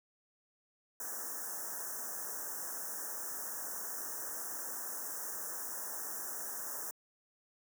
white band-stop noise, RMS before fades -41 dBFS, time 1-6.91 s, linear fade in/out 2 ms, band 1800 to 5500 Hz, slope 96 dB/octave, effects high-pass 300 Hz 12 dB/octave

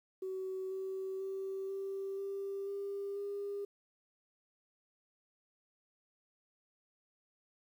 sine tone with pitch steps, 377.5 / 381.7 / 385.9 / 390.1 / 394.4 / 398.8 / 403.2 Hz, F#4 / G4 / G4 / G4 / G4 / G4 / G4, +35 / -46 / -27 / -8 / +11 / +30 / +49 cents, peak -36 dBFS, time 0.22-3.65 s, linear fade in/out 5 ms, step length 490 ms, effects tanh soft clip ceiling -32 dBFS + 11-bit

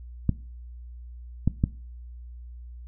clicks, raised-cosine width 5 ms, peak -8 dBFS, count 3, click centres 0.293 / 1.476 / 1.639 s, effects noise-tail reverb RT60 0.4 s tail -20 dB re dry + added 60 Hz sine -39 dBFS peak until 2.87 s

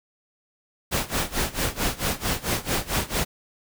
pink noise with tremolo, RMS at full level -23 dBFS, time 0.91-3.25 s, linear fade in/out 20 ms, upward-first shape sine, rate 4.5 Hz, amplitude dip 90%, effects none

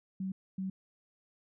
sine tone bursts at uneven times, 190 Hz, F#3, 46 cents sharp, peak -33 dBFS, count 2, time 0.2-0.32 / 0.58-0.7 s, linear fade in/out 5 ms, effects none

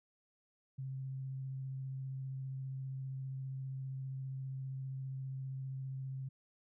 sine tone with vibrato, 133.1 Hz, C3, 30 cents sharp, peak -39 dBFS, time 0.78-6.29 s, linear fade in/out 10 ms, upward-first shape triangle, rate 15 Hz, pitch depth 14 cents each way, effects none

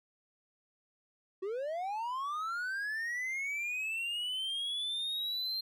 triangle linear sweep, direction up, 364.9 to 4186 Hz, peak -32 dBFS, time 1.42-5.61 s, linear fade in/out 10 ms, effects none

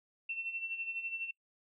sine tone with tremolo, 2699 Hz, E7, 40 cents sharp, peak -34 dBFS, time 0.29-1.31 s, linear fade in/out 5 ms, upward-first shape sine, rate 12 Hz, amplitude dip 65%, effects noise-tail reverb RT60 0.1 s tail -26 dB re dry

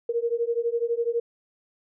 sine beating tone pair, 462.7 / 474.7 Hz, A#4 / A#4, -13 / +31 cents, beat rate 12 Hz, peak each -26 dBFS, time 0.09-1.2 s, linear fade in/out 5 ms, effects none

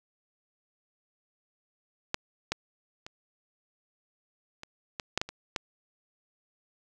clicks, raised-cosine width 0.2 ms, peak -10 / -11 / -24 / -24 / -16 / -9 / -11 / -23 / -12 dBFS, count 9, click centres 2.144 / 2.52 / 3.065 / 4.634 / 4.998 / 5.176 / 5.215 / 5.29 / 5.562 s, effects none

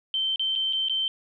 sine tone with dropouts, 3108 Hz, G7, 16 cents flat, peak -23 dBFS, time 0.14-1.08 s, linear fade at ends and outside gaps 1 ms, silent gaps 0.359-0.395 / 0.554-0.559 / 0.727-0.732 / 0.885-0.896 s, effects none

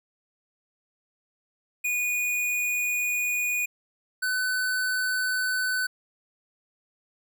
square tone pair in turn, 2458 / 1507.1 Hz, D#7 / F#6, -22 / +31 cents, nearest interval minor sixth, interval 847 cents, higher first, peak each -25 dBFS, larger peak neither, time 1.84-3.66 / 4.22-5.87 s, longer first, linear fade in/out 10 ms, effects none

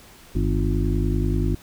harmonic tone with a mistuned harmonic, 50.3 Hz, G1, 45 cents sharp, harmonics 1 / 2 / 3 / 5 / 6 / 7, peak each -22 / -25 / -27 / -29 / -30 / -30 dBFS, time 0.35-1.55 s, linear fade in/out 5 ms, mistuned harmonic 3, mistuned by +110 cents, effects pink hiss -48 dBFS RMS until 1.62 s

